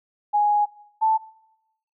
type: tone pair in turn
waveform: sine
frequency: 830.6 / 880 Hz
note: G#5 / A5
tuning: 0 / 0 cents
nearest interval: minor second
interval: 100 cents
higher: second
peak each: -16 dBFS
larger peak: neither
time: 0.33-0.66 / 1.01-1.18 s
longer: first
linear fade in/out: 20 ms
effects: noise-tail reverb RT60 0.9 s tail -23 dB re dry

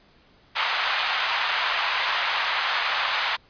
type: band-pass noise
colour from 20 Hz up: pink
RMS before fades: -25 dBFS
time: 0.55-3.37 s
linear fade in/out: 20 ms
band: 860 to 4000 Hz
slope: 24 dB/octave
effects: pink hiss -57 dBFS RMS until 3.49 s + resampled to 11025 Hz

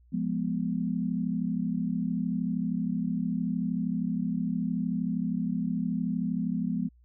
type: chord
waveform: sine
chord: F diminished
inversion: none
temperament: equal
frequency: 174.61 / 207.7 / 246.9 Hz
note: F3 / Ab3 / Cb4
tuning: 0 / 0 / 0 cents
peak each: -31 dBFS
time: 0.12-6.89 s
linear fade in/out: 20 ms
effects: added 60 Hz sine -56 dBFS peak until 7.04 s

